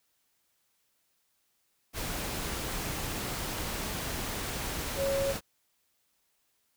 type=tone in noise; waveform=sine; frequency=550 Hz; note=C#5; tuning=14 cents flat; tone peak=-27 dBFS; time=4.96-5.35 s; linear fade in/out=50 ms; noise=pink; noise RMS=-35 dBFS; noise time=1.93-5.41 s; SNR=+5 dB; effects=white hiss -74 dBFS RMS until 6.76 s